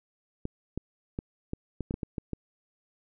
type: clicks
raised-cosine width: 3 ms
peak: -19 dBFS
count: 10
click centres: 0.454 / 0.776 / 1.189 / 1.534 / 1.807 / 1.909 / 1.941 / 2.032 / 2.182 / 2.333 s
effects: none